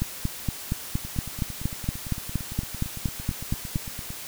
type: two click trains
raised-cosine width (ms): 5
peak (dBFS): -12 / -23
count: 17 / 28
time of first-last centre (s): 0.02-3.758 / 1.05-4.104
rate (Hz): 4.28 / 8.84
effects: white hiss -38 dBFS RMS until 4.27 s